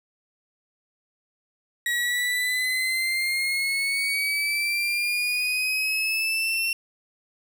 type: exponential sweep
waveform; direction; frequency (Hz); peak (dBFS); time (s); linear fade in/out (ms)
35% pulse; up; 1908 to 2723; -21; 1.86-6.73; 2
effects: none